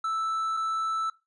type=tone pair in turn; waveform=triangle; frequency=1318.5 / 1318.5 Hz; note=E6 / E6; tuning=0 / 0 cents; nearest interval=unison; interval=0 cents; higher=neither; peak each=-24 dBFS; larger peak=neither; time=0.04-0.57 / 0.57-1.1 s; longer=neither; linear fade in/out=5 ms; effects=noise-tail reverb RT60 0.2 s tail -17 dB re dry + resampled to 24000 Hz